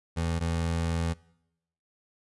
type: tone pair in turn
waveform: 25% pulse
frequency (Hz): 83.3 / 83.3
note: E2 / E2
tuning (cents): +19 / +19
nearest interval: unison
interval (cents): 0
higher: neither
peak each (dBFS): -23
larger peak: neither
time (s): 0.16-0.4 / 0.4-1.14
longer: second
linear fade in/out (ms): 20
effects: noise-tail reverb RT60 0.8 s tail -23 dB re dry + resampled to 24000 Hz